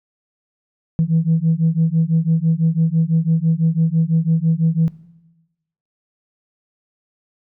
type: beating tone pair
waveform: sine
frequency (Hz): 160 / 166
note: D#3 / E3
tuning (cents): +49 / +12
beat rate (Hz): 6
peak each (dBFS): -16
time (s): 0.99-4.88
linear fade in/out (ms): 0
effects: noise-tail reverb RT60 1.0 s tail -17 dB re dry + tanh soft clip ceiling -8 dBFS